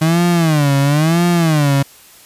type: tone with vibrato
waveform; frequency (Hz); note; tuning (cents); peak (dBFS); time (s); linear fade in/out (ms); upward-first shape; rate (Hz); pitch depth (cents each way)
35% pulse; 155.56; D#3; 0; -9; 0.01-1.83; 10; sine; 0.99; 200
effects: white hiss -43 dBFS RMS until 2.25 s + resampled to 32000 Hz